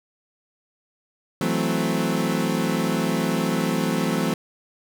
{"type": "chord", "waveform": "30% pulse", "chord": "F# half-diminished seventh", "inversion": "third", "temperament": "equal with one note detuned", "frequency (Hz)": [164.81, 185, 220, 260.4], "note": ["E3", "F#3", "A3", "C4"], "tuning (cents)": [0, 0, 0, -8], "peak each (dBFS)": -24, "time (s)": [1.41, 4.34], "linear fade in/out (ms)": 2, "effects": []}